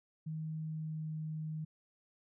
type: tone with pitch glide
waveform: sine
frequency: 157.4 to 156.13 Hz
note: D#3 to D#3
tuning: +20 to +6 cents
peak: -37 dBFS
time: 0.26-1.65 s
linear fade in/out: 10 ms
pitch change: -14 cents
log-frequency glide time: 0.59-1.13 s
effects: none

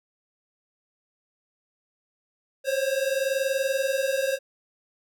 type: tone pair together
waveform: square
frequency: 528 / 548.6 Hz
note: C5 / C#5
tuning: +16 / -18 cents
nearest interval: minor second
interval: 66 cents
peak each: -27 dBFS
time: 2.64-4.39 s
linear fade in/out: 50 ms
effects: none

